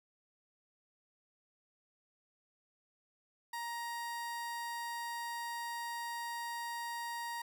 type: tone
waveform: 30% pulse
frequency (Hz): 940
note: A#5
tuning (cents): +14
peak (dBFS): -36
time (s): 3.53-7.42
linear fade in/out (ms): 5
effects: none